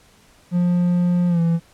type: tone with pitch glide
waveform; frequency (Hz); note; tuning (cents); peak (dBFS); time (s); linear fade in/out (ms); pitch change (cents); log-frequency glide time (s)
triangle; 176.5 to 167.37; F3 to E3; +19 to +27; -13; 0.51-1.6; 50; -92; 1.28-1.4
effects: pink hiss -53 dBFS RMS until 1.73 s + low-pass 11000 Hz 12 dB/octave